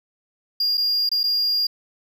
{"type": "tone with dropouts", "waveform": "triangle", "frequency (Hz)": 4819, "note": "D8", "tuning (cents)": 44, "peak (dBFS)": -17, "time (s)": [0.6, 1.67], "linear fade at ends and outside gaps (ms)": 5, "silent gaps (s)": [[0.773, 0.777], [1.092, 1.115], [1.233, 1.238]], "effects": []}